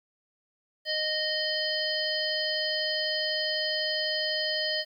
harmonic tone, 618 Hz, D#5, 12 cents flat, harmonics 1 / 3 / 5 / 7 / 8, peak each -33 / -33 / -33 / -33 / -33 dBFS, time 0.85-4.85 s, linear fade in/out 50 ms, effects 10-bit

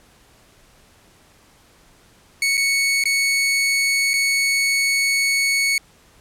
sawtooth tone with dropouts, 2217 Hz, C#7, in tune, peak -13 dBFS, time 2.42-5.78 s, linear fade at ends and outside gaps 2 ms, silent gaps 2.571-2.576 / 3.039-3.055 / 4.134-4.138 s, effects pink hiss -53 dBFS RMS until 6.2 s + low-pass 12000 Hz 12 dB/octave

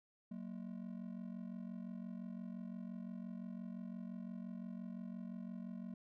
triangle ring-modulated tone, 209.3 Hz, G#3, 14 cents sharp, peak -39 dBFS, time 0.31-5.94 s, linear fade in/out 2 ms, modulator 22.9 Hz, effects none

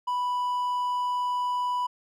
triangle tone, 987.8 Hz, B5, in tune, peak -23 dBFS, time 0.07-1.87 s, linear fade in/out 10 ms, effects none

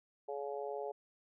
harmonic tone, 141.1 Hz, C#3, 31 cents sharp, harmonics 3 / 4 / 5 / 6, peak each -41 / -43 / -45 / -47 dBFS, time 0.28-0.92 s, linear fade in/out 10 ms, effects none

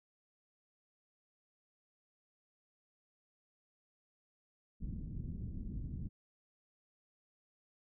pink low-pass noise, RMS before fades -42 dBFS, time 4.8-6.09 s, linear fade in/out 20 ms, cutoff 230 Hz, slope 24 dB/octave, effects none

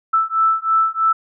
sine beating tone pair, 1318.5 / 1321.6 Hz, E6 / E6, 0 / +4 cents, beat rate 3.1 Hz, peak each -17 dBFS, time 0.13-1.13 s, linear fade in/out 10 ms, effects none

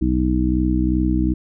harmonic tone, 62.6 Hz, B1, 24 cents sharp, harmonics 1 / 2 / 3 / 4 / 5, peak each -20 / -27 / -23 / -24 / -20 dBFS, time 0.01-1.34 s, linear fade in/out 10 ms, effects none

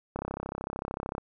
click train, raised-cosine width 1 ms, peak -19 dBFS, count 35, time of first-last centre 0.16-1.181 s, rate 33.3 Hz, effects none

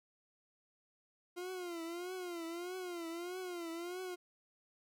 40% pulse tone with vibrato, 350 Hz, F4, 4 cents sharp, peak -40 dBFS, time 1.36-4.16 s, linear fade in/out 20 ms, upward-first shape triangle, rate 1.6 Hz, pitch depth 120 cents each way, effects none

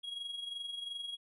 triangle tone with amplitude modulation, 3300 Hz, G#7, 12 cents flat, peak -35 dBFS, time 0.03-1.17 s, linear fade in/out 20 ms, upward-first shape sine, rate 22.8 Hz, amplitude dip 60%, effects resampled to 24000 Hz

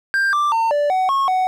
triangle tone with pitch steps, 1587 / 1178 / 907 / 584 / 749 / 1092 / 745 Hz, G6 / D6 / A#5 / D5 / F#5 / C#6 / F#5, +21 / +5 / -48 / -10 / +21 / -26 / +12 cents, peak -13 dBFS, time 0.14-1.47 s, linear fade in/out 0 ms, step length 190 ms, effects none

